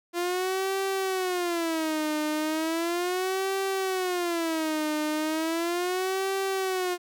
sawtooth tone with vibrato, 343.4 Hz, F4, 29 cents flat, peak -22 dBFS, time 0.13-6.98 s, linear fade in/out 50 ms, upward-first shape sine, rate 0.36 Hz, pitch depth 210 cents each way, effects none

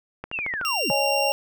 click train, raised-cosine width 0.5 ms, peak -17 dBFS, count 6, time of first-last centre 0.24-0.613 s, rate 13.4 Hz
sine linear sweep, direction down, 2847 to 85.5 Hz, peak -26 dBFS, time 0.32-0.92 s, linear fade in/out 20 ms
25% pulse tone, 2771 Hz, F7, 14 cents flat, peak -20 dBFS, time 0.65-1.32 s, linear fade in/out 0 ms
sine chord, C# suspended second, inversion none, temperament equal, 554.4 / 622.3 / 830.6 Hz, C#5 / D#5 / G#5, 0 / 0 / 0 cents, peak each -24 / -29 / -25 dBFS, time 0.9-1.32 s, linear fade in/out 0 ms
effects none

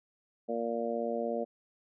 harmonic tone, 116.54 Hz, A#2, in tune, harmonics 2 / 3 / 4 / 5 / 6, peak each -37 / -41 / -35 / -35 / -39 dBFS, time 0.48-1.45 s, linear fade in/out 20 ms, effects none

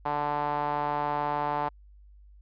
sawtooth tone with band-pass filter, 146.83 Hz, D3, in tune, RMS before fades -29 dBFS, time 0.05-1.69 s, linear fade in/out 10 ms, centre 890 Hz, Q 3.8, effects added 50 Hz sine -50 dBFS peak until 2.41 s + resampled to 11025 Hz

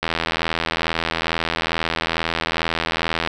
click train, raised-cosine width 0.3 ms, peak -4 dBFS, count 268, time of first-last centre 0.03-3.274 s, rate 82.3 Hz, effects none

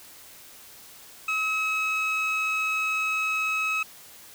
triangle tone pair together, 1283 / 2566 Hz, E6 / E7, -47 / -47 cents, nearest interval octave, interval 1200 cents, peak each -26 / -22 dBFS, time 1.28-3.83 s, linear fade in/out 5 ms, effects tanh soft clip ceiling -20 dBFS + white hiss -48 dBFS RMS until 4.34 s

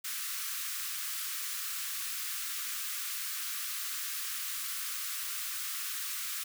white high-pass noise, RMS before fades -37 dBFS, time 0.04-6.44 s, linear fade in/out 10 ms, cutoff 1100 Hz, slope 96 dB/octave, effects none

